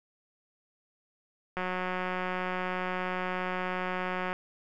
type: click train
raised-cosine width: 0.5 ms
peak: -18 dBFS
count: 506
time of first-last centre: 1.57-4.33 s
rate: 183 Hz
effects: none